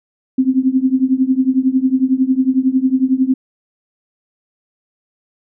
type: tone with tremolo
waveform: sine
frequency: 261.1 Hz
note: C4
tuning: 3 cents flat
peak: -7 dBFS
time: 0.38-3.34 s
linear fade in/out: 5 ms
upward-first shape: triangle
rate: 11 Hz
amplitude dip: 95%
effects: none